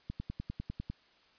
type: click train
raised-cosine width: 5 ms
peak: -25 dBFS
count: 9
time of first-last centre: 0.1-0.9 s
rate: 10 Hz
effects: white hiss -65 dBFS RMS until 1.38 s + resampled to 11025 Hz